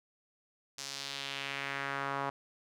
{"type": "tone with band-pass filter sweep", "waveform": "sawtooth", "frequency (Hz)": 138.59, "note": "C#3", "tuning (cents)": 0, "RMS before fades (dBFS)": -38, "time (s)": [0.78, 2.3], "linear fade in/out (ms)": 5, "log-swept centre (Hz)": [5900, 990], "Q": 1.8, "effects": []}